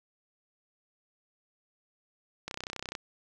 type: click train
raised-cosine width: 0.2 ms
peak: -19 dBFS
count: 16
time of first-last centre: 2.48-2.952 s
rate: 31.8 Hz
effects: none